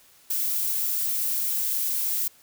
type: noise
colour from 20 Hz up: violet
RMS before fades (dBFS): -26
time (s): 0.3-2.28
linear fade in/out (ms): 5
effects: white hiss -56 dBFS RMS until 2.42 s